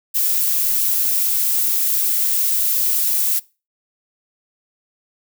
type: noise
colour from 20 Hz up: violet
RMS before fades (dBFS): -18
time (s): 0.14-3.4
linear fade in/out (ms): 20
effects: noise-tail reverb RT60 0.3 s tail -22 dB re dry